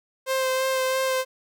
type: tone with vibrato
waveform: sawtooth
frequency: 523.3 Hz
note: C5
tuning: in tune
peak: -18 dBFS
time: 0.26-1.25 s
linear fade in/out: 50 ms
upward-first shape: sine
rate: 3 Hz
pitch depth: 15 cents each way
effects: none